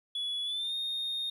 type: tone with pitch glide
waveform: sine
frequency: 3400 to 3686 Hz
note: G#7 to A#7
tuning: +40 to -20 cents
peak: -29 dBFS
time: 0.15-1.3 s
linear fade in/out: 5 ms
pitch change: +140 cents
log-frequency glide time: 0.44-0.74 s
effects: tanh soft clip ceiling -30 dBFS + 11-bit